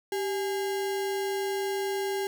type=tone with sample-and-hold; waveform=sine; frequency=390.6 Hz; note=G4; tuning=6 cents flat; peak=-27 dBFS; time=0.12-2.27 s; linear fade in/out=2 ms; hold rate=1225 Hz; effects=none